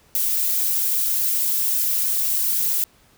violet noise with flanger, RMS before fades -21 dBFS, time 0.15-2.84 s, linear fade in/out 0 ms, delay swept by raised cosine 1.9 to 5.2 ms, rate 3.1 Hz, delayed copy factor +0.65, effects pink hiss -56 dBFS RMS until 3.17 s

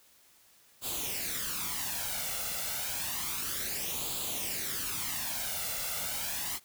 white noise with flanger, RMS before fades -35 dBFS, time 0.81-6.6 s, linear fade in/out 50 ms, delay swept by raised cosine 0.26 to 1.46 ms, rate 0.3 Hz, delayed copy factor +0.65, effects white hiss -62 dBFS RMS until 6.64 s

